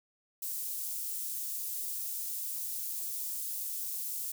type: high-pass noise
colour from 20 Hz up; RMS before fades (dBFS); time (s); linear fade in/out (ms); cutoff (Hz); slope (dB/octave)
white; -37; 0.42-4.32; 5; 8600; 12
effects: none